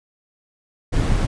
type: noise with amplitude modulation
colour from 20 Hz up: brown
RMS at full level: -17 dBFS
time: 0.92-1.27 s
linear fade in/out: 20 ms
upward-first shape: sine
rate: 159 Hz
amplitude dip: 25%
effects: resampled to 22050 Hz